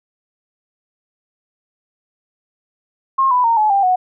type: tone with pitch steps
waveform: sine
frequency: 1071 / 993.5 / 921.7 / 855 / 793.1 / 735.8 Hz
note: C6 / B5 / A#5 / A5 / G5 / F#5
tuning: +40 / +10 / -20 / -50 / +20 / -10 cents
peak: -11 dBFS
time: 3.18-3.96 s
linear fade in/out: 10 ms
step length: 130 ms
effects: none